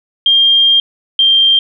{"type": "tone pair in turn", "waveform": "sine", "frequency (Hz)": [3204, 3175], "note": ["G7", "G7"], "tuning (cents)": [37, 21], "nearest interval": "unison", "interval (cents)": 16, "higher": "first", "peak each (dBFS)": -6, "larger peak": "neither", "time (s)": [[0.26, 0.8], [1.19, 1.59]], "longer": "first", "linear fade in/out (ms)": 2, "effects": []}